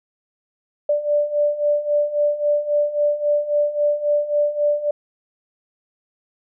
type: beating tone pair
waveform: sine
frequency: 586 / 589.7 Hz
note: D5 / D5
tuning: -4 / +7 cents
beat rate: 3.7 Hz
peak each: -22 / -18 dBFS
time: 0.89-4.91 s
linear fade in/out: 5 ms
effects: none